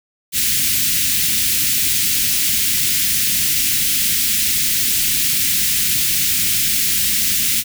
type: band-stop noise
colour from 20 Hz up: white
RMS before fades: -17 dBFS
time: 0.32-7.64 s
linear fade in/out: 50 ms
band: 270 to 2000 Hz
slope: 24 dB/octave
effects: none